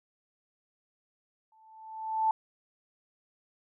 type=tone with exponential growth; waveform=sine; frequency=880 Hz; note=A5; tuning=in tune; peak=-21 dBFS; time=1.52-2.31 s; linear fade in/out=2 ms; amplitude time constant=170 ms; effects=none